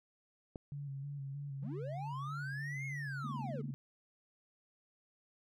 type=click; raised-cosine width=2 ms; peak=-30 dBFS; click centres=0.558 s
type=tone with vibrato; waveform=sine; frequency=140 Hz; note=C#3; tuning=18 cents sharp; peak=-40 dBFS; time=0.72-3.74 s; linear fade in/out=0 ms; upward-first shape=square; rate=3.2 Hz; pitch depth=35 cents each way
type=linear two-way sweep; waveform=triangle; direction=up then down; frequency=146.2 to 2185 to 393.4 Hz; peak=-40 dBFS; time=1.62-3.62 s; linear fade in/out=10 ms; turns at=2.86 s
type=tone bursts; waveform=sine; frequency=228.3 Hz; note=A#3; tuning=36 cents flat; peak=-39 dBFS; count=10; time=3.24-3.709 s; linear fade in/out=5 ms; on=28 ms; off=21 ms
effects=none